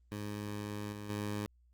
15% pulse tone with level steps, 103.83 Hz, G#2, in tune, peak -32 / -36 / -29 dBFS, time 0.12-1.46 s, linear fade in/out 0 ms, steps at 0.92 / 1.09 s, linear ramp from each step 10 ms, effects added 60 Hz sine -63 dBFS peak until 1.73 s + Opus 24 kbps

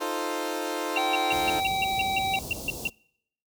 20% pulse chord, F dominant seventh, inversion third, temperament equal, 311.1 / 349.2 / 440 / 523.3 Hz, Eb4 / F4 / A4 / C5, 0 / 0 / 0 / 0 cents, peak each -29 dBFS, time 0-1.61 s, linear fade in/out 20 ms
sine tone bursts, 2746 Hz, F7, 30 cents flat, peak -23 dBFS, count 12, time 0.96-2.874 s, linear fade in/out 2 ms, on 22 ms, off 150 ms
harmonic tone, 771 Hz, G5, 29 cents flat, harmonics 1 / 3 / 5, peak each -26 / -33 / -33 dBFS, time 0.97-2.39 s, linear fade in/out 2 ms
pink band-stop noise, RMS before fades -36 dBFS, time 1.31-2.9 s, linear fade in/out 10 ms, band 790 to 4200 Hz, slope 24 dB/octave
effects noise-tail reverb RT60 0.7 s tail -24 dB re dry + high-pass 60 Hz 12 dB/octave

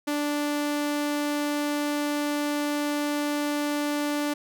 sawtooth tone, 293.1 Hz, D4, 3 cents flat, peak -21 dBFS, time 0.07-4.34 s, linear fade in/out 10 ms, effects none

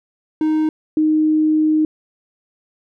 triangle / sine tone pair in turn, 311.1 / 309.9 Hz, D#4 / D#4, 0 / -7 cents, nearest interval unison, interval 7 cents, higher first, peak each -12 dBFS, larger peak neither, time 0.41-0.69 / 0.97-1.85 s, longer second, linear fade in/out 2 ms, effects none

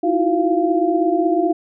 sine tone cluster, 317.5 / 333.7 / 362.9 / 692 Hz, D#4 / E4 / F#4 / F5, +35 / +21 / -34 / -16 cents, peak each -20 dBFS, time 0.03-1.53 s, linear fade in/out 10 ms, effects none

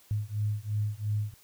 sine beating tone pair, 103.83 / 106.73 Hz, G#2 / G#2, 0 / +48 cents, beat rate 2.9 Hz, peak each -31 dBFS, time 0.11-1.34 s, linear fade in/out 0 ms, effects white hiss -59 dBFS RMS until 1.43 s

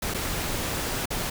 pink noise with dropouts, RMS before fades -29 dBFS, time 0.02-1.3 s, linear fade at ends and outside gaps 5 ms, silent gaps 0.139-0.144 / 1.057-1.104 s, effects none

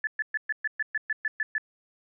sine tone bursts, 1733 Hz, A6, 27 cents flat, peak -24 dBFS, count 11, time 0.04-1.581 s, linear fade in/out 2 ms, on 31 ms, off 120 ms, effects none

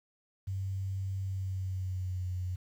sine tone with pitch glide, 96.3 to 91 Hz, G2 to F#2, -30 to -28 cents, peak -32 dBFS, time 0.47-2.56 s, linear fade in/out 10 ms, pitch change -98 cents, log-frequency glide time 1.2-2.29 s, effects 10-bit

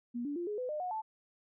sine tone with pitch steps, 240 / 288.7 / 347.3 / 417.9 / 502.7 / 604.8 / 727.5 / 875.3 Hz, B3 / D4 / F4 / G#4 / B4 / D#5 / F#5 / A5, -49 / -30 / -10 / +11 / +31 / -49 / -29 / -9 cents, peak -34 dBFS, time 0.14-1.02 s, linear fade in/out 20 ms, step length 110 ms, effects none

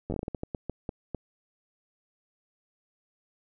slowing click train, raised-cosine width 2 ms, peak -19 dBFS, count 14, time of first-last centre 0.1-1.147 s, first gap 10 ms, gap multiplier 1.31, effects none

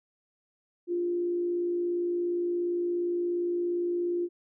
sine tone with frequency modulation, 349.2 Hz, F4, in tune, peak -26 dBFS, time 0.87-4.29 s, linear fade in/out 50 ms, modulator 57.2 Hz, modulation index 0.22, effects none

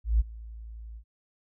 sine tone with ADSR envelope, 55.7 Hz, A1, 22 cents sharp, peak -17 dBFS, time 0.04-1.04 s, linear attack 160 ms, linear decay 22 ms, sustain -22 dB, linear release 74 ms, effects none

